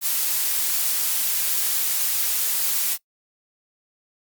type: noise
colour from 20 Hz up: blue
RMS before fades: -22 dBFS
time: 0.01-2.98 s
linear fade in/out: 50 ms
effects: noise-tail reverb RT60 0.1 s tail -22 dB re dry + Opus 48 kbps